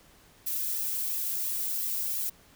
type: noise with flanger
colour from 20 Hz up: violet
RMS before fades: -31 dBFS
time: 0.46-2.3 s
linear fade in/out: 10 ms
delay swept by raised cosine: 1.3 to 2.22 ms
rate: 2.9 Hz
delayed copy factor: -0.55
effects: pink hiss -58 dBFS RMS until 2.55 s